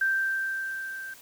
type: tone with level ramp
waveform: sine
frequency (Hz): 1568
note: G6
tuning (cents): 0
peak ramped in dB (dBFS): -21 to -36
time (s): 0.01-1.14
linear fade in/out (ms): 5
effects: white hiss -51 dBFS RMS until 1.21 s